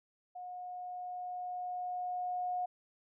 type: tone with level ramp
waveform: sine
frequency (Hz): 723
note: F#5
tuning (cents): -40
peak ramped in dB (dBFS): -42 to -32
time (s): 0.35-2.66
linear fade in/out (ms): 10
effects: none